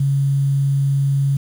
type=tone; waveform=sine; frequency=138.59 Hz; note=C#3; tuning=in tune; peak=-14 dBFS; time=0-1.37 s; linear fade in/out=5 ms; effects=7-bit